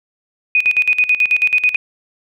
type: tone with tremolo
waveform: sine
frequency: 2489 Hz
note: D#7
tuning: in tune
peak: -9 dBFS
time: 0.55-1.76 s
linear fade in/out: 2 ms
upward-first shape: square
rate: 9.2 Hz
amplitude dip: 80%
effects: none